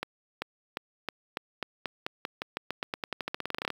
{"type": "accelerating click train", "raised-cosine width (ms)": 0.3, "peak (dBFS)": -15, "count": 28, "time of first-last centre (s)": [0.03, 3.703], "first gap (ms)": 390, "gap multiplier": 0.9, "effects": ["high-pass 150 Hz 12 dB/octave", "7-bit"]}